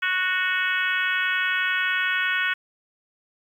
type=harmonic tone; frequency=369 Hz; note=F#4; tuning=5 cents flat; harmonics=3 / 4 / 5 / 6 / 7 / 8 / 9; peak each=-33 / -24 / -27 / -31 / -30 / -35 / -35 dBFS; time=0.02-2.54 s; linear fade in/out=10 ms; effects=9-bit